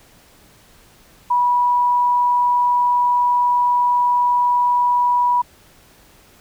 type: tone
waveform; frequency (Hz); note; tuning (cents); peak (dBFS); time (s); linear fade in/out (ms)
sine; 976; B5; -21; -13; 1.3-5.42; 10
effects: pink hiss -50 dBFS RMS until 6.4 s